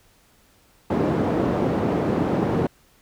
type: band-pass noise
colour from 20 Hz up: white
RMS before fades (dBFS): -22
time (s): 0.9-2.67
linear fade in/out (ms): 5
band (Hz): 120 to 420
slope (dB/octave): 12
effects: pink hiss -58 dBFS RMS until 3.01 s